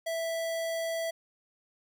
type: tone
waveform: square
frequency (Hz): 659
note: E5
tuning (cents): -1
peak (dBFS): -31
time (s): 0.06-1.11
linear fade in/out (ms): 10
effects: none